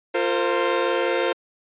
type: chord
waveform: sawtooth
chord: F suspended fourth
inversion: none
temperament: equal with one note detuned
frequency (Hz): 349.2 / 457.6 / 523.3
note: F4 / Bb4 / C5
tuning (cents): 0 / -32 / 0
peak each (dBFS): -21 / -21 / -19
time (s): 0.14-1.33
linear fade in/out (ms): 10
effects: resampled to 8000 Hz